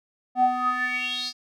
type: tone with band-pass filter sweep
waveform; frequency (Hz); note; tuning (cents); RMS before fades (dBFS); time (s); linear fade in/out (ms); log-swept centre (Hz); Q
square; 250; B3; +21; -25; 0.35-1.33; 50; 630 to 5000; 7.5
effects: none